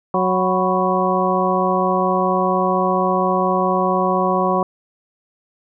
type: harmonic tone with a mistuned harmonic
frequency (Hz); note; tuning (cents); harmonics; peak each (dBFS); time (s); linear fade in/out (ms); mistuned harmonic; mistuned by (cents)
185; F#3; 0; 1 / 2 / 3 / 4 / 5 / 6; -22 / -22 / -22 / -22 / -22 / -22; 0.14-4.63; 2; 5; +110
effects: none

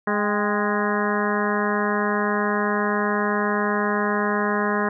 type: harmonic tone with a mistuned harmonic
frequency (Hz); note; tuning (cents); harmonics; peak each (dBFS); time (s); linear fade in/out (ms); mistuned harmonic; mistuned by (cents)
207.7; G#3; 0; 1 / 2 / 3 / 4 / 5 / 6 / 7 / 8 / 9; -25 / -26 / -30 / -31 / -27 / -31 / -32 / -29 / -32; 0.07-4.89; 5; 4; -59
effects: none

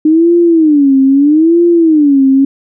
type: tone with vibrato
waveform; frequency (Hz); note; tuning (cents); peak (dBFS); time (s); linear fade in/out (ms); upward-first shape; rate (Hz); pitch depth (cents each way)
sine; 303.8; D#4; -41; -4; 0.05-2.45; 5; sine; 0.78; 220
effects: none

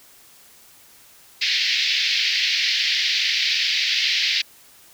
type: band-pass noise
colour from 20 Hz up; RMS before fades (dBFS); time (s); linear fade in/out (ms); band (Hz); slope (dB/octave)
white; -21; 1.41-4.42; 10; 1900 to 5000; 48
effects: white hiss -50 dBFS RMS until 4.93 s

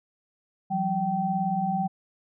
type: tone cluster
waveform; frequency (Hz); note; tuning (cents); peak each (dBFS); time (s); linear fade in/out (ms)
sine; 171.2 / 189.3 / 773; F3 / F#3 / G5; -34 / +40 / -24; -32 / -28 / -26; 0.7-1.88; 20
effects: none

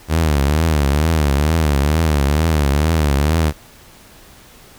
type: tone with vibrato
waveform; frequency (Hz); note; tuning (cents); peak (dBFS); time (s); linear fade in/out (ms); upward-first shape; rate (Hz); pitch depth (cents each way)
sawtooth; 75.3; D2; +44; -9; 0.08-3.53; 50; triangle; 2.2; 180
effects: pink hiss -44 dBFS RMS until 4.78 s

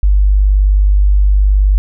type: tone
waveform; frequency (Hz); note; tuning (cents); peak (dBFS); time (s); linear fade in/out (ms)
sine; 49.54; G1; +19; -6; 0.03-1.78; 0
effects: none

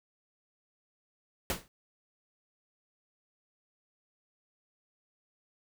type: noise with exponential decay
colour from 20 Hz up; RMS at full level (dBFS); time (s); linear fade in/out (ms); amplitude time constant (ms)
pink; -28; 1.5-1.68; 1; 37
effects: none

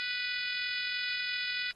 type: harmonic tone with a mistuned harmonic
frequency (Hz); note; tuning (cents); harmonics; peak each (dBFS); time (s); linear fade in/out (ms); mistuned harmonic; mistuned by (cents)
493.9; B4; 0; 3 / 4 / 5 / 6 / 7 / 8 / 9 / 10; -39 / -38 / -38 / -45 / -43 / -43 / -44 / -44; 0-1.71; 0; 10; +21
effects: pink hiss -66 dBFS RMS until 1.75 s + AAC 32 kbps

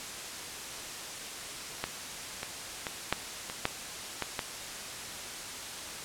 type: clicks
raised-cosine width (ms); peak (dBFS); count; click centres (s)
0.3; -14 / -18 / -17 / -9 / -21 / -10 / -14 / -14; 8; 1.84 / 2.431 / 2.868 / 3.126 / 3.499 / 3.654 / 4.223 / 4.392
effects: white hiss -40 dBFS RMS until 6.04 s + low-pass 9000 Hz 12 dB/octave

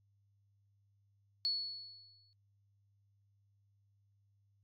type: tone with exponential decay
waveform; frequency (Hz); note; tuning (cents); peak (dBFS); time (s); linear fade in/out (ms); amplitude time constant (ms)
sine; 4400; C#8; -14; -30; 1.45-2.33; 0; 190
effects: added 100 Hz sine -70 dBFS peak until 4.63 s + AAC 64 kbps

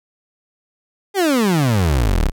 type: exponential sweep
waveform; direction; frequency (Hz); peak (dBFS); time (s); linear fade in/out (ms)
30% pulse; down; 415.3 to 30.01; -11; 1.14-2.32; 50
effects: none

